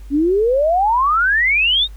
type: exponential sweep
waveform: sine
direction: up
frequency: 271.3 to 3805 Hz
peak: -12 dBFS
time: 0.1-1.88 s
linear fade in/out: 50 ms
effects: added 50 Hz sine -32 dBFS peak until 1.96 s + pink hiss -52 dBFS RMS until 1.96 s